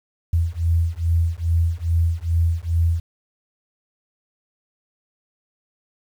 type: beating tone pair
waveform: sine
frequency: 82.41 / 84.81 Hz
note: E2 / E2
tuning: 0 / +50 cents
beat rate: 2.4 Hz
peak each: -20 / -20 dBFS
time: 0.33-3 s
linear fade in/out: 5 ms
effects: 8-bit